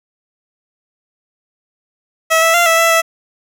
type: tone with pitch steps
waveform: 15% pulse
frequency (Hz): 648 / 657 / 691 / 657 / 664 / 658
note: E5 / E5 / F5 / E5 / E5 / E5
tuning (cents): -30 / -6 / -19 / -6 / +12 / -3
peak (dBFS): -3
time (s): 2.3-3.02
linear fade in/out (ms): 20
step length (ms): 120
effects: none